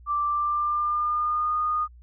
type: tone with pitch glide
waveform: sine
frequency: 1174.7 to 1228.1 Hz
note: D6 to D#6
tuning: 0 to -23 cents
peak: -22 dBFS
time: 0.06-1.88 s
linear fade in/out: 50 ms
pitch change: +77 cents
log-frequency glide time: 0.25-1.56 s
effects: added 60 Hz sine -46 dBFS peak until 2.02 s